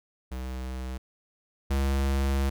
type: tone pair in turn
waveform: square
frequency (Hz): 64.3 / 68.16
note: C2 / C#2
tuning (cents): -30 / -29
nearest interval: minor second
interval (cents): 101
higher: second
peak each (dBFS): -33 / -24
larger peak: second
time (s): 0.31-0.98 / 1.7-2.5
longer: second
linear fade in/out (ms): 10
effects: none